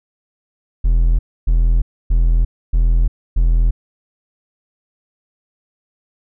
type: tone bursts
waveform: triangle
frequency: 41.61 Hz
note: E1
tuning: 17 cents sharp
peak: -8 dBFS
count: 5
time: 0.84-3.71 s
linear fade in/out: 10 ms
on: 350 ms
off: 280 ms
effects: none